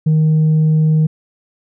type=tone; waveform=sine; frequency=156.1 Hz; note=D#3; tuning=6 cents sharp; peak=-7 dBFS; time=0.06-1.07 s; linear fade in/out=10 ms; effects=tanh soft clip ceiling -8 dBFS